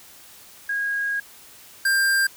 sine / square tone pair in turn, 1638 / 1590.5 Hz, G#6 / G6, -24 / +25 cents, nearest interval minor second, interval 51 cents, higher first, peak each -22 / -18 dBFS, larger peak second, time 0.69-1.2 / 1.85-2.27 s, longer first, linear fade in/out 5 ms, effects white hiss -47 dBFS RMS until 2.36 s

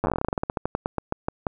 slowing click train, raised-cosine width 1 ms, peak -10 dBFS, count 25, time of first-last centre 0.04-1.468 s, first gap 9 ms, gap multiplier 1.14, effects none

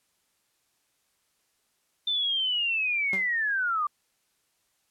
sine linear sweep, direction down, 3571 to 1162 Hz, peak -24 dBFS, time 2.07-3.87 s, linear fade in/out 5 ms
sawtooth tone with exponential decay, 190.4 Hz, F#3, 50 cents sharp, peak -27 dBFS, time 3.13-3.31 s, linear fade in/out 2 ms, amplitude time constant 39 ms
effects white hiss -72 dBFS RMS until 4.9 s + low-pass 12000 Hz 12 dB/octave

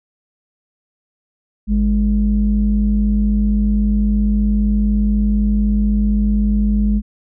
sine tone pair together, 51.92 / 207.7 Hz, G#1 / G#3, 0 / 0 cents, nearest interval 2 octaves, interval 2400 cents, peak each -14 dBFS, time 1.67-7.02 s, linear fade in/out 50 ms, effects tanh soft clip ceiling -6 dBFS

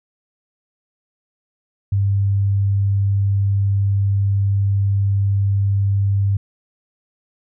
sine tone, 99.3 Hz, G2, 23 cents sharp, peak -14 dBFS, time 1.92-6.37 s, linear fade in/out 5 ms, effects none

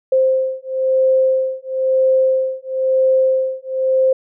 sine beating tone pair, 523.3 / 524.3 Hz, C5 / C5, 0 / +3 cents, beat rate 1 Hz, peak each -16 dBFS, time 0.12-4.13 s, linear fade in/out 5 ms, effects none

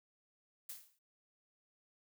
blue noise with exponential decay, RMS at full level -43 dBFS, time 0.69-0.99 s, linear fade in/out 5 ms, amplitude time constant 64 ms, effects none

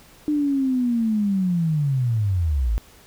sine linear sweep, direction down, 302.8 to 49 Hz, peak -18 dBFS, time 0.28-2.78 s, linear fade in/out 0 ms, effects pink hiss -50 dBFS RMS until 3.06 s

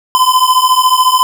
square beating tone pair, 1012 / 1026 Hz, B5 / C6, +42 / -34 cents, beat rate 14 Hz, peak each -11 dBFS, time 0.15-1.23 s, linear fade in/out 0 ms, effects none

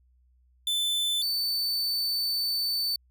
45% pulse tone pair in turn, 3520 / 4528 Hz, A7 / C#8, 0 / +36 cents, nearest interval major third, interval 436 cents, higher second, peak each -25 dBFS, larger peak neither, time 0.67-1.22 / 1.22-2.96 s, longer second, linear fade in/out 2 ms, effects added 62 Hz sine -60 dBFS peak until 3.1 s

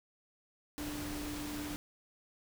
sine tone in noise, 295.8 Hz, D4, 13 cents sharp, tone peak -40 dBFS, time 0.78-1.76 s, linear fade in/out 0 ms, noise pink, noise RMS -43 dBFS, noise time 0.78-1.76 s, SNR 0 dB, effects none

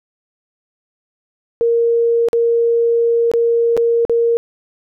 sine tone with dropouts, 466.2 Hz, A#4, in tune, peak -11 dBFS, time 1.61-4.37 s, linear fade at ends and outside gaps 0 ms, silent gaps 2.286-2.331 / 3.315-3.337 / 3.767-3.775 / 4.051-4.096 s, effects none

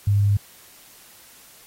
sine tone, 101.4 Hz, G#2, 41 cents flat, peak -15 dBFS, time 0.07-0.37 s, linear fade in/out 5 ms, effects white hiss -49 dBFS RMS until 1.66 s + AAC 48 kbps

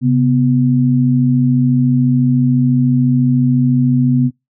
sine tone pair together, 133.98 / 248 Hz, C3 / B3, +41 / +7 cents, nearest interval major seventh, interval 1066 cents, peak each -12 dBFS, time 0.01-4.31 s, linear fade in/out 50 ms, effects noise-tail reverb RT60 0.2 s tail -24 dB re dry

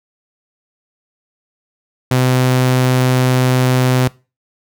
sawtooth tone, 127.7 Hz, C3, 42 cents flat, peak -7 dBFS, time 2.11-4.08 s, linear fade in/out 5 ms, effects noise-tail reverb RT60 0.3 s tail -22 dB re dry

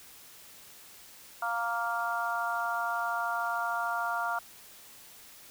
harmonic tone, 233.1 Hz, A#3, in tune, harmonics 3 / 4 / 5 / 6, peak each -34 / -35 / -36 / -33 dBFS, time 1.42-4.39 s, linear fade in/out 5 ms, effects white hiss -52 dBFS RMS until 5.5 s

